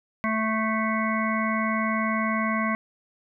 harmonic tone, 220 Hz, A3, in tune, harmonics 1 / 3 / 5 / 7 / 9 / 10, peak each -26 / -32 / -28 / -35 / -31 / -34 dBFS, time 0.24-2.75 s, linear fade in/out 0 ms, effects none

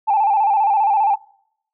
sine tone with vibrato, 835 Hz, G#5, 9 cents sharp, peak -12 dBFS, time 0.07-1.16 s, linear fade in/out 20 ms, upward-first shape square, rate 15 Hz, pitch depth 77 cents each way, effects noise-tail reverb RT60 0.7 s tail -25 dB re dry + tanh soft clip ceiling -8 dBFS

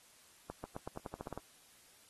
accelerating click train, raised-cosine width 1 ms, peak -28 dBFS, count 11, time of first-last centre 0.5-1.376 s, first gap 140 ms, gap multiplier 0.89, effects white hiss -63 dBFS RMS until 2.09 s + AAC 32 kbps

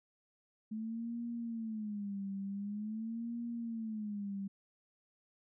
sine tone with vibrato, 215 Hz, A3, 40 cents flat, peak -37 dBFS, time 0.71-4.48 s, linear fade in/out 10 ms, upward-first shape sine, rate 0.46 Hz, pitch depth 160 cents each way, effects none

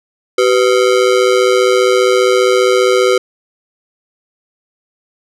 square ring-modulated tone, 440 Hz, A4, in tune, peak -6 dBFS, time 0.38-3.18 s, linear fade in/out 5 ms, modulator 57.5 Hz, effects low-pass 8000 Hz 12 dB/octave

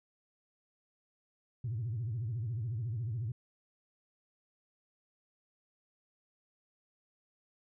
sine tone with vibrato, 114.4 Hz, A#2, 32 cents flat, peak -32 dBFS, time 1.64-3.32 s, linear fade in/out 5 ms, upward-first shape sine, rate 14 Hz, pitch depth 190 cents each way, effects tanh soft clip ceiling -30 dBFS

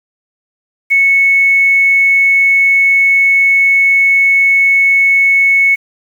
sine tone with quantisation, 2206 Hz, C#7, 9 cents flat, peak -6 dBFS, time 0.9-5.76 s, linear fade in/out 20 ms, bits 6, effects none

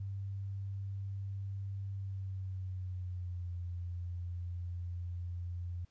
sine tone with pitch glide, 98 to 87.81 Hz, G2 to F2, 0 to +10 cents, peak -37 dBFS, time 0-5.85 s, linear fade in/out 5 ms, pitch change -190 cents, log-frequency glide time 1.92-3.52 s, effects pink hiss -75 dBFS RMS until 5.9 s + resampled to 16000 Hz

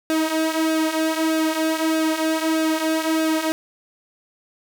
sawtooth tone with flanger, 318.3 Hz, D#4, 39 cents sharp, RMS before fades -21 dBFS, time 0.1-3.52 s, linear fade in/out 0 ms, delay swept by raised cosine 0.94 to 4.14 ms, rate 1.6 Hz, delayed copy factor -0.65, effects none

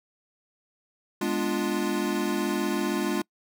square chord, G# diminished seventh, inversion none, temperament equal, 207.7 / 246.9 / 293.7 / 349.2 Hz, G#3 / B3 / D4 / F4, 0 / 0 / 0 / 0 cents, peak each -31 / -34 / -31 / -30 dBFS, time 1.21-3.22 s, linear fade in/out 5 ms, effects noise-tail reverb RT60 0.1 s tail -26 dB re dry

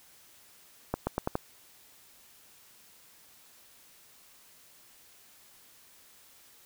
accelerating click train, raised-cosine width 1 ms, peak -14 dBFS, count 5, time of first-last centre 0.94-1.354 s, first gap 130 ms, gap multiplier 0.85, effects white hiss -58 dBFS RMS until 6.65 s

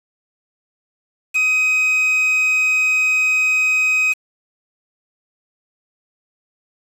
triangle tone with quantisation, 2520 Hz, D#7, 21 cents sharp, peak -12 dBFS, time 1.34-4.14 s, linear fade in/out 20 ms, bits 5, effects low-pass 12000 Hz 12 dB/octave

